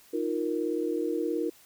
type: chord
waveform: sine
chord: Eb suspended second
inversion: none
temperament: just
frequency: 311.1 / 350 / 466.7 Hz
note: Eb4 / F4 / Bb4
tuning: 0 / +4 / +2 cents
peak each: -31 dBFS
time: 0.13-1.5 s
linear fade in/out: 10 ms
effects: white hiss -57 dBFS RMS until 1.65 s